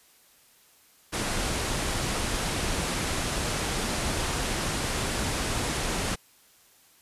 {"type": "low-pass noise", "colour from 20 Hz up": "pink", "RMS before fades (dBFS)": -29, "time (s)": [1.12, 6.16], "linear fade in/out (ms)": 20, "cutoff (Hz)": 11000, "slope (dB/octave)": 48, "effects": ["white hiss -59 dBFS RMS until 7.01 s", "resampled to 32000 Hz"]}